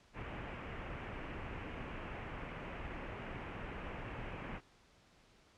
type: low-pass noise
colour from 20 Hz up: pink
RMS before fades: -45 dBFS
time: 0.13-4.61 s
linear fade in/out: 50 ms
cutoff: 2800 Hz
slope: 48 dB/octave
effects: pink hiss -66 dBFS RMS until 5.57 s + low-pass 6000 Hz 12 dB/octave